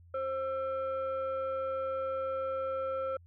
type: tone pair together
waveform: sine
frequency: 530.6 / 1337 Hz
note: C5 / E6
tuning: +24 / +24 cents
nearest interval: octave + major third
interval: 1600 cents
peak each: -31 / -36 dBFS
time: 0.14-3.17 s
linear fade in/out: 5 ms
effects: tanh soft clip ceiling -27 dBFS + added 86 Hz sine -54 dBFS peak until 3.26 s